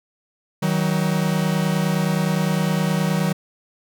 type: tone pair together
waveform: 45% pulse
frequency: 157.9 / 187.56 Hz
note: D#3 / F#3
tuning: +26 / +24 cents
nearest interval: minor third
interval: 298 cents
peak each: -21 dBFS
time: 0.62-3.33 s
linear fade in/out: 10 ms
effects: none